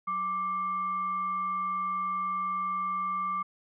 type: tone with frequency modulation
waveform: sine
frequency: 1174.7 Hz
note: D6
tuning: in tune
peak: -28 dBFS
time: 0.07-3.43 s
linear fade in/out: 10 ms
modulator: 990 Hz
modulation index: 0.28
effects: none